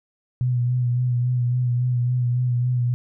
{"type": "tone with vibrato", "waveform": "sine", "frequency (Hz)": 123.47, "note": "B2", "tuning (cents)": 0, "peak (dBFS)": -18, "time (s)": [0.41, 2.94], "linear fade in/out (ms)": 0, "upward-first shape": "sine", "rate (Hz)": 3.6, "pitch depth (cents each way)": 32, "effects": []}